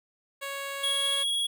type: tone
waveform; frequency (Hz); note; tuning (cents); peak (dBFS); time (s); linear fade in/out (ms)
10% pulse; 554.4; C#5; 0; -25; 0.41-1.24; 20
type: tone with vibrato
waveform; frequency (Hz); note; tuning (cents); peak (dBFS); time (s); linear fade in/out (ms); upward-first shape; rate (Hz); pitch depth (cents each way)
square; 3322; G#7; 0; -26; 0.83-1.47; 10; sine; 18; 11
effects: none